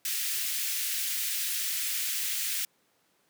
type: high-pass noise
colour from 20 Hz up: white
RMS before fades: -31 dBFS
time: 0.05-2.65 s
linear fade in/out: 2 ms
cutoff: 1800 Hz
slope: 24 dB/octave
effects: pink hiss -69 dBFS RMS until 3.29 s + high-pass 200 Hz 12 dB/octave